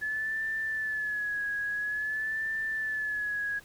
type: tone with vibrato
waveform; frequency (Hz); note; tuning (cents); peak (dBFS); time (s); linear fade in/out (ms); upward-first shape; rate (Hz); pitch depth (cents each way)
sine; 1716; A6; -44; -29; 0.01-3.6; 20; sine; 0.49; 58
effects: pink hiss -55 dBFS RMS until 3.64 s